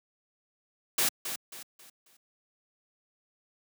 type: noise with echo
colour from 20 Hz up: white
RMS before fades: -26 dBFS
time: 0.98-1.09 s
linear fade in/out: 5 ms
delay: 270 ms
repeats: 4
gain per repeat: -9 dB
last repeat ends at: 2.17 s
effects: high-pass 150 Hz 12 dB/octave